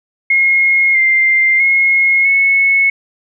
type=tone with pitch steps; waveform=sine; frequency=2154 / 2095 / 2161 / 2197 Hz; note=C7 / C7 / C#7 / C#7; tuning=+50 / +2 / -45 / -16 cents; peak=-8 dBFS; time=0.3-2.9 s; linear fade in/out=5 ms; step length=650 ms; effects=none